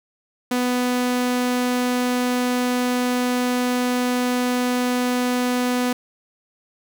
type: tone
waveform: sawtooth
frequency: 248.1 Hz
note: B3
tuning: 8 cents sharp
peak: -15 dBFS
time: 0.51-5.93 s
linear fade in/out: 5 ms
effects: none